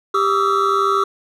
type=tone cluster; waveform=triangle; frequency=394.3 / 1144 / 1256 / 1337 Hz; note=G4 / D6 / D#6 / E6; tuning=+10 / -46 / +16 / +24 cents; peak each=-18 dBFS; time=0.14-1.04 s; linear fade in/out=5 ms; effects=none